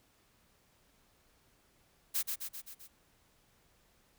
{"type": "noise with echo", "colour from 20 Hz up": "blue", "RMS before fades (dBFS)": -32, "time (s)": [2.14, 2.23], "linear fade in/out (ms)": 20, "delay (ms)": 130, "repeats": 5, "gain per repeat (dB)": -4, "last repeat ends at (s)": 2.88, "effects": ["pink hiss -69 dBFS RMS until 4.18 s"]}